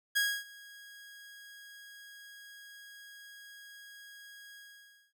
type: tone with ADSR envelope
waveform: sawtooth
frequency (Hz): 1646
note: G#6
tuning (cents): -16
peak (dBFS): -22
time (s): 0.15-5.13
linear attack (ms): 18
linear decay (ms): 270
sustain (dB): -24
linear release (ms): 570
effects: none